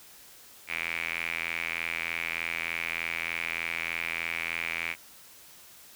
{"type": "tone with band-pass filter", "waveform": "sawtooth", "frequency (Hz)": 83.3, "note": "E2", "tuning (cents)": 19, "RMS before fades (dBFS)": -33, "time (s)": [0.67, 4.96], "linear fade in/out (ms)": 50, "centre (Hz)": 2300, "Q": 7.7, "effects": ["white hiss -52 dBFS RMS until 5.95 s"]}